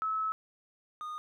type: tone pair in turn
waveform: sine / triangle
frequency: 1297 / 1229 Hz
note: E6 / D#6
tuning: -28 / -22 cents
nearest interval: minor second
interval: 94 cents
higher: first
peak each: -29 / -35 dBFS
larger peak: first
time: 0.02-0.32 / 1.01-1.18 s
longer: first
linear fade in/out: 0 ms
effects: none